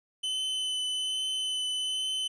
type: tone with vibrato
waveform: 45% pulse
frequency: 3030 Hz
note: F#7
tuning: 40 cents sharp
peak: -29 dBFS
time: 0.23-2.28 s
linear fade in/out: 10 ms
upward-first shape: triangle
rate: 1.2 Hz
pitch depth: 12 cents each way
effects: resampled to 22050 Hz

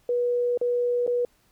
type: tone with dropouts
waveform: sine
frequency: 486 Hz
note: B4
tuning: 28 cents flat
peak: -21 dBFS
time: 0.09-1.25 s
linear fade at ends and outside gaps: 2 ms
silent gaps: 0.575-0.613 / 1.066-1.076 s
effects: pink hiss -64 dBFS RMS until 1.51 s

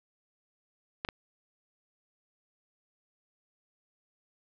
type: clicks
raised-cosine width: 0.3 ms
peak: -16 dBFS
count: 2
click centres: 1.049 / 1.088 s
effects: low-pass 5000 Hz 12 dB/octave

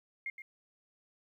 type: tone with echo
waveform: sine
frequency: 2130 Hz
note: C7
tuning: 30 cents sharp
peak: -35 dBFS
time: 0.26-0.3 s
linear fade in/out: 2 ms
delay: 120 ms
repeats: 1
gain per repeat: -9 dB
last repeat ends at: 0.42 s
effects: 12-bit

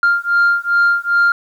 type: beating tone pair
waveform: sine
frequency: 1396.9 / 1399.4 Hz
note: F6 / F6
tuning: 0 / +3 cents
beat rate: 2.5 Hz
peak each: -13 dBFS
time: 0.03-1.32 s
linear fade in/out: 2 ms
effects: tanh soft clip ceiling -7 dBFS + 8-bit

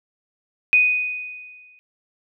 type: tone with exponential decay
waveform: sine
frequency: 2489 Hz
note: D#7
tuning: in tune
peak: -10 dBFS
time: 0.73-1.79 s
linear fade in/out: 0 ms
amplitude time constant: 230 ms
effects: none

